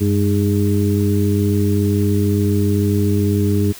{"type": "harmonic tone with a mistuned harmonic", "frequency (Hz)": 102.1, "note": "G#2", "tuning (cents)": -29, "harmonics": [1, 2, 3, 4], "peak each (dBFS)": [-16, -19, -21, -22], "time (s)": [0, 3.73], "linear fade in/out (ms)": 20, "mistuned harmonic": 1, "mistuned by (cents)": -88, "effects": ["white hiss -37 dBFS RMS until 3.79 s"]}